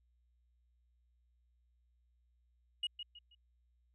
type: tone with echo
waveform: sine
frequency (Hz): 2886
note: F#7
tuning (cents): -44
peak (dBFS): -31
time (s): 2.83-2.87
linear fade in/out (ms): 5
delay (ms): 160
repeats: 3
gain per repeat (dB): -10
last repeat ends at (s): 3.35
effects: tanh soft clip ceiling -31 dBFS + added 60 Hz sine -70 dBFS peak until 3.94 s